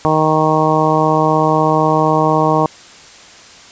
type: harmonic tone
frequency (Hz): 156.1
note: D#3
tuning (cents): +6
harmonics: 1 / 2 / 3 / 4 / 5 / 6 / 7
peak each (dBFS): -18 / -18 / -18 / -18 / -18 / -18 / -18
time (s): 0.05-2.66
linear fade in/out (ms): 0
effects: white hiss -39 dBFS RMS until 3.71 s + resampled to 16000 Hz